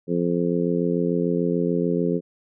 harmonic tone, 86.8 Hz, F2, 10 cents flat, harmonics 2 / 3 / 4 / 5 / 6, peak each -24 / -26 / -27 / -25 / -31 dBFS, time 0.07-2.21 s, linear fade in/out 50 ms, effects none

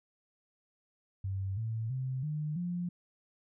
sine tone with pitch steps, 96.5 / 112.14 / 130.31 / 151.42 / 175.96 Hz, G2 / A2 / C3 / D#3 / F3, -27 / +33 / -7 / -47 / +13 cents, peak -32 dBFS, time 1.24-2.89 s, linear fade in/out 5 ms, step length 330 ms, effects none

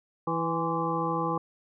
harmonic tone with a mistuned harmonic, 164.8 Hz, E3, in tune, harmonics 1 / 2 / 3 / 5 / 6 / 7, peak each -33 / -33 / -33 / -33 / -33 / -33 dBFS, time 0.27-1.38 s, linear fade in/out 5 ms, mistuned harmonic 6, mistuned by +88 cents, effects none

